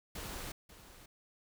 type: noise with echo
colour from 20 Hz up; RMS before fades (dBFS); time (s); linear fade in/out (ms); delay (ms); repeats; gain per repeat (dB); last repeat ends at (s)
pink; -43; 0.15-0.52; 5; 540; 1; -13; 1.06
effects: none